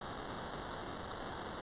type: noise with sample-and-hold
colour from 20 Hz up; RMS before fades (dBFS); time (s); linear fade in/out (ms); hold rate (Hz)
blue; -44; 0.01-1.61; 5; 2450
effects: resampled to 8000 Hz